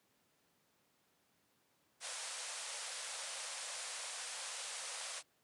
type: band-pass noise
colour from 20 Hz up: white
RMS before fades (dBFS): -45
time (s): 2-5.23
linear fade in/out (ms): 50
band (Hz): 480 to 10000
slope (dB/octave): 96
effects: pink hiss -75 dBFS RMS until 5.43 s + high-pass 150 Hz 12 dB/octave